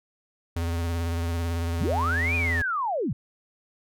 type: tone with vibrato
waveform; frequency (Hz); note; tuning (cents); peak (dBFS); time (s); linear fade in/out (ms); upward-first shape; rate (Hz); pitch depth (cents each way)
square; 84.3; E2; +39; -26; 0.56-2.62; 5; triangle; 18; 42
type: linear two-way sweep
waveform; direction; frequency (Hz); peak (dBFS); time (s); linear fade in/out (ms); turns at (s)
sine; up then down; 87.31 to 2486 to 87.31; -24; 1.8-3.13; 5; 2.35
effects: none